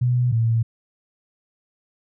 sine tone pair in turn, 123.47 / 114.36 Hz, B2 / A#2, 0 / -33 cents, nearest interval minor second, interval 133 cents, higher first, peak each -16 / -16 dBFS, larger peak neither, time 0.01-0.32 / 0.32-0.63 s, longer neither, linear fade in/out 10 ms, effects none

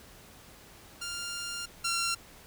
10% pulse tone pair in turn, 1396.9 / 1370.5 Hz, F6 / F6, 0 / -33 cents, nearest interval unison, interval 33 cents, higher first, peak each -27 / -20 dBFS, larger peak second, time 1.01-1.66 / 1.84-2.15 s, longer first, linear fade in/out 10 ms, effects pink hiss -53 dBFS RMS until 2.46 s

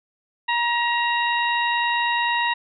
harmonic tone with a mistuned harmonic, 949 Hz, A#5, 31 cents sharp, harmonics 1 / 2 / 3 / 4, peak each -22 / -24 / -27 / -30 dBFS, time 0.48-2.54 s, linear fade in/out 10 ms, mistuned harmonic 3, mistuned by -41 cents, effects none

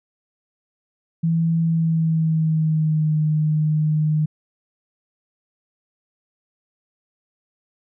sine tone with pitch glide, 164.81 to 153.77 Hz, E3 to D#3, 0 to -20 cents, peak -16 dBFS, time 1.23-4.26 s, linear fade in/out 10 ms, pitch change -120 cents, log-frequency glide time 1.61-3.17 s, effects none

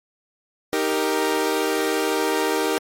sawtooth chord, Eb major, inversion none, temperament equal, 311.1 / 392 / 466.2 Hz, Eb4 / G4 / Bb4, 0 / 0 / 0 cents, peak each -21 / -20 / -20 dBFS, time 0.73-2.78 s, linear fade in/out 0 ms, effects MP3 64 kbps

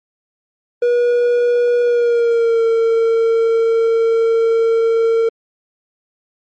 triangle tone with pitch glide, 482.6 to 455.5 Hz, B4 to A#4, -40 to -40 cents, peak -9 dBFS, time 0.82-5.29 s, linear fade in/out 5 ms, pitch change -100 cents, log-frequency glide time 1.82-2.64 s, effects MP3 32 kbps

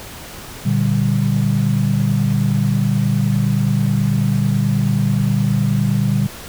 sine chord, G minor, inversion first, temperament just, 117.6 / 147 / 196 Hz, Bb2 / D3 / G3, +16 / +2 / 0 cents, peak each -18 dBFS, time 0.65-6.27 s, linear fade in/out 10 ms, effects pink hiss -34 dBFS RMS until 6.48 s

